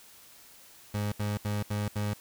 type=tone bursts; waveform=30% pulse; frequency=103.83 Hz; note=G#2; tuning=in tune; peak=-26 dBFS; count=5; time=0.94-2.136 s; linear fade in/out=5 ms; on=180 ms; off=74 ms; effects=white hiss -54 dBFS RMS until 2.2 s